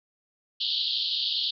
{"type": "band-pass noise", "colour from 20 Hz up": "white", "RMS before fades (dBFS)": -28, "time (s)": [0.6, 1.51], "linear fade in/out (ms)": 10, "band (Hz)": [3000, 4600], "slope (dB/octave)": 96, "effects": []}